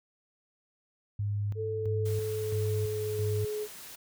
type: tone with tremolo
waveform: sine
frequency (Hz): 102.6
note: G#2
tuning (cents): -21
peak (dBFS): -28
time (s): 1.19-3.45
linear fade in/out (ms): 5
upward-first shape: square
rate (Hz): 1.5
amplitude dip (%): 55
type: tone with pitch glide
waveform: sine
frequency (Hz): 440 to 423.5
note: A4 to G#4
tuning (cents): 0 to +34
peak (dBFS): -31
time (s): 1.55-3.68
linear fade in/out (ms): 50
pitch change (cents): -66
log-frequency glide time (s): 1.66-3.56
type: noise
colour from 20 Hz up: white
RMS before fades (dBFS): -46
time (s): 2.05-3.96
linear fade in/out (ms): 10
effects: none